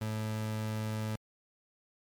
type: tone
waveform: 30% pulse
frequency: 108.7 Hz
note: A2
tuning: 21 cents flat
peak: -30 dBFS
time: 0.01-1.16 s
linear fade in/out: 5 ms
effects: MP3 96 kbps